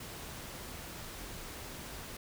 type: noise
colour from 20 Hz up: pink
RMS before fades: -45 dBFS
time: 0-2.17 s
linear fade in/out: 5 ms
effects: none